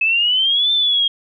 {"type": "exponential two-way sweep", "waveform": "sine", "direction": "up then down", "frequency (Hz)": [2581, 3573, 3237], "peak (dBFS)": -13, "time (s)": [0.01, 1.08], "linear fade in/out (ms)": 5, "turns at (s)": 0.72, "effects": []}